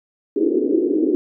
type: band-pass noise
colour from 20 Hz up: pink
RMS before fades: -18 dBFS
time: 0.36-1.15 s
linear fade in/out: 0 ms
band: 290 to 400 Hz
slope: 48 dB/octave
effects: none